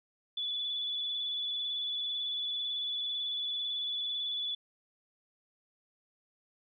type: tone with vibrato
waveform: sine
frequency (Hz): 3441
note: A7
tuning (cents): -39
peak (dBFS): -32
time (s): 0.37-4.55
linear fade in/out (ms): 5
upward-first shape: square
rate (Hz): 18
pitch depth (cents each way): 17
effects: none